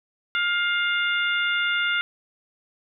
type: harmonic tone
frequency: 705 Hz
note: F5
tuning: 16 cents sharp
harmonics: 2 / 3 / 4 / 5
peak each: -23 / -27 / -29 / -31 dBFS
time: 0.35-2.01 s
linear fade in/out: 0 ms
effects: none